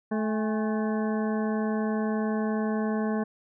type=harmonic tone with a mistuned harmonic; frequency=217.1 Hz; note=A3; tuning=23 cents flat; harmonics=1 / 2 / 3 / 4 / 5 / 7 / 8; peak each=-26 / -32 / -36 / -38 / -40 / -43 / -44 dBFS; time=0.11-3.24 s; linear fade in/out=10 ms; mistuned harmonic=4; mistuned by=-86 cents; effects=none